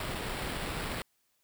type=noise with sample-and-hold; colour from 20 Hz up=pink; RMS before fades=-36 dBFS; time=0-1.02 s; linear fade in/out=2 ms; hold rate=6300 Hz; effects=white hiss -74 dBFS RMS until 1.43 s